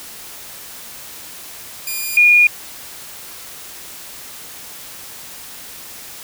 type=tone pair in turn; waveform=5% pulse / sine; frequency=2424 / 2435 Hz; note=D#7 / D#7; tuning=-46 / -38 cents; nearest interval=unison; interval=8 cents; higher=second; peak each=-12 / -7 dBFS; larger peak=second; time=1.87-2.17 / 2.17-2.47 s; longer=neither; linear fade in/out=2 ms; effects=white hiss -35 dBFS RMS until 6.23 s